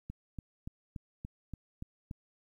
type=click train; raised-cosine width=5 ms; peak=-28 dBFS; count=8; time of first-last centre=0.1-2.111 s; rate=3.48 Hz; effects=11-bit